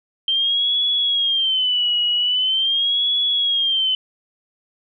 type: tone with vibrato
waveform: sine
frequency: 3136 Hz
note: G7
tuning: in tune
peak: -16 dBFS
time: 0.28-3.95 s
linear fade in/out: 2 ms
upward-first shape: sine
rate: 0.43 Hz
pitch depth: 130 cents each way
effects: none